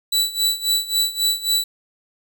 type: tone with tremolo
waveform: sawtooth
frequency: 3951 Hz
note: B7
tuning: in tune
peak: -12 dBFS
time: 0.12-1.64 s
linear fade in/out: 5 ms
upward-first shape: sine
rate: 3.7 Hz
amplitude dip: 85%
effects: none